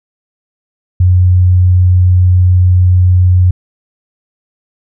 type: tone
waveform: sine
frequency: 90.7 Hz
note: F#2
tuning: 34 cents flat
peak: -4 dBFS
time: 1-3.51 s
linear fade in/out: 5 ms
effects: none